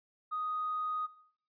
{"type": "tone with tanh clipping", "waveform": "triangle", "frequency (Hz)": 1246, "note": "D#6", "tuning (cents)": 2, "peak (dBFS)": -32, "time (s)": [0.31, 1.07], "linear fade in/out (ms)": 20, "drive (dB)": 1, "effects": ["noise-tail reverb RT60 0.6 s tail -18 dB re dry", "resampled to 11025 Hz"]}